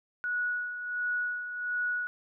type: tone with tremolo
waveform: sine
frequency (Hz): 1464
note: F#6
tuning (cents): -19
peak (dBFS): -27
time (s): 0.24-2.07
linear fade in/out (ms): 0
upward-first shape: sine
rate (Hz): 1.4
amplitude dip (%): 60
effects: none